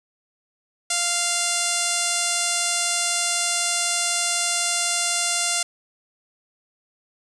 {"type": "tone with low-pass filter", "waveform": "5% pulse", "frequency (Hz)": 696, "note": "F5", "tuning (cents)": -6, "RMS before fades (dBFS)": -23, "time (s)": [0.9, 5.63], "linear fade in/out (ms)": 5, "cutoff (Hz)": 8900, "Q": 2.6, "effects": []}